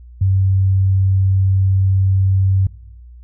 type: tone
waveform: sine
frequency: 95.8 Hz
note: G2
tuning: 39 cents flat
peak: -11 dBFS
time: 0.21-2.67 s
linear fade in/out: 5 ms
effects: noise-tail reverb RT60 0.8 s tail -21 dB re dry + added 60 Hz sine -36 dBFS peak until 3.23 s